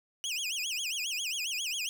25% pulse tone with vibrato, 2847 Hz, F7, 33 cents sharp, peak -28 dBFS, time 0.24-1.89 s, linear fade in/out 0 ms, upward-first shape sine, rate 7.4 Hz, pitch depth 280 cents each way, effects none

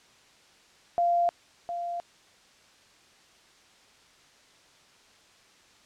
sine tone with echo, 693 Hz, F5, 14 cents flat, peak -21 dBFS, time 0.98-1.29 s, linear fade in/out 0 ms, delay 710 ms, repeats 1, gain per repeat -9 dB, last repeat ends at 2 s, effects white hiss -58 dBFS RMS until 5.85 s + low-pass 6000 Hz 12 dB/octave

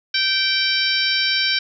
harmonic tone, 776 Hz, G5, 18 cents flat, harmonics 2 / 3 / 4 / 5 / 6 / 7, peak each -24 / -24 / -24 / -24 / -24 / -24 dBFS, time 0.14-1.59 s, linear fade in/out 5 ms, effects none

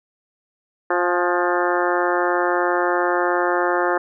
harmonic tone with a mistuned harmonic, 177 Hz, F3, 23 cents sharp, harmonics 2 / 3 / 4 / 5 / 6 / 7 / 8 / 9 / 10, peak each -22 / -24 / -25 / -26 / -27 / -27 / -28 / -29 / -29 dBFS, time 0.9-3.98 s, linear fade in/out 5 ms, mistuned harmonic 5, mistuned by -37 cents, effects none

